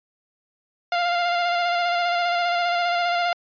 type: tone with vibrato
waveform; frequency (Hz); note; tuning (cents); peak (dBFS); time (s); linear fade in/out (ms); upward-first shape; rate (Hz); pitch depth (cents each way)
sawtooth; 698.5; F5; 0; -16; 0.92-3.33; 2; square; 15; 18
effects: resampled to 11025 Hz